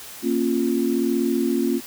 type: chord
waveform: sine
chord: Bb minor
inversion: none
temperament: equal with one note detuned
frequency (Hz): 233.1 / 274.3 / 349.2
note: Bb3 / Db4 / F4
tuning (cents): 0 / -18 / 0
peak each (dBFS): -23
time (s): 0.22-1.81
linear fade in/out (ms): 50
effects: white hiss -39 dBFS RMS until 1.86 s